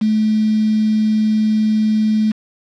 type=tone with quantisation; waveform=sine; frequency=216.1 Hz; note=A3; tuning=31 cents flat; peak=-12 dBFS; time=0.01-2.32 s; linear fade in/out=10 ms; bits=5; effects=low-pass 4000 Hz 12 dB/octave